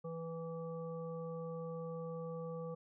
harmonic tone, 164.81 Hz, E3, in tune, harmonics 1 / 3 / 5 / 7, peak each -44 / -43 / -58 / -53 dBFS, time 0.04-2.75 s, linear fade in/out 10 ms, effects none

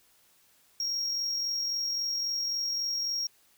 triangle tone with amplitude modulation, 5588 Hz, F8, in tune, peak -26 dBFS, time 0.8-3.27 s, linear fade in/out 2 ms, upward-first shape sine, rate 43.7 Hz, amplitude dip 30%, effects white hiss -64 dBFS RMS until 3.57 s

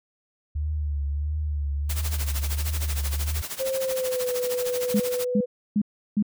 sine tone with vibrato, 73.5 Hz, D2, 2 cents sharp, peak -24 dBFS, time 0.55-3.42 s, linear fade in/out 10 ms, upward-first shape triangle, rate 1.5 Hz, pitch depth 76 cents each way
white noise with tremolo, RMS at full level -31 dBFS, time 1.89-5.25 s, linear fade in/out 10 ms, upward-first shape sine, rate 13 Hz, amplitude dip 80%
sine tone with pitch glide, 529 to 496.4 Hz, C5 to B4, +19 to +9 cents, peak -24 dBFS, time 3.59-5.46 s, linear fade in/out 20 ms, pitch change -110 cents, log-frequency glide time 3.8-4.3 s
sine tone bursts, 208.1 Hz, G#3, 4 cents sharp, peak -18 dBFS, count 4, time 4.94-6.226 s, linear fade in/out 5 ms, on 59 ms, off 350 ms
effects none

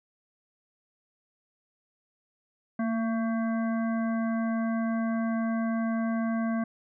harmonic tone with a mistuned harmonic, 224.7 Hz, A3, 37 cents sharp, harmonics 1 / 3 / 5 / 7 / 9, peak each -26 / -35 / -40 / -41 / -48 dBFS, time 2.79-6.64 s, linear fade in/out 5 ms, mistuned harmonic 1, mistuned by +25 cents, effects none

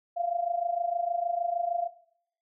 sine tone with amplitude modulation, 692 Hz, F5, 16 cents flat, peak -23 dBFS, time 0.16-1.88 s, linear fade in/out 20 ms, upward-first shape sine, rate 26.5 Hz, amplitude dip 75%, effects noise-tail reverb RT60 0.7 s tail -18 dB re dry

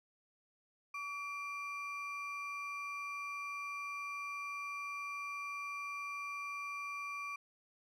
triangle ring-modulated tone, 1760 Hz, A6, in tune, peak -35 dBFS, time 0.94-7.36 s, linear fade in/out 5 ms, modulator 617 Hz, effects none

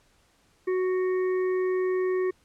harmonic tone, 370 Hz, F#4, in tune, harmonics 1 / 3 / 5 / 6, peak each -23 / -39 / -40 / -47 dBFS, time 0.67-2.31 s, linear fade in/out 10 ms, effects pink hiss -64 dBFS RMS until 2.44 s + low-pass 10000 Hz 12 dB/octave

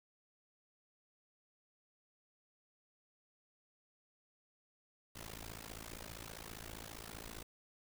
pink noise with amplitude modulation, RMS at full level -45 dBFS, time 5.15-7.43 s, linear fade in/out 10 ms, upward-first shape sine, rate 55.1 Hz, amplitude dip 100%, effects none

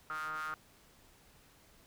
square ring-modulated tone, 77.78 Hz, D#2, in tune, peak -35 dBFS, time 0.1-0.54 s, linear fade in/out 0 ms, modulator 1320 Hz, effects pink hiss -63 dBFS RMS until 1.86 s

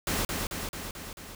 pink noise with echo, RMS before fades -29 dBFS, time 0.07-0.25 s, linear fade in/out 2 ms, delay 220 ms, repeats 5, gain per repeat -3 dB, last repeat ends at 1.35 s, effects none

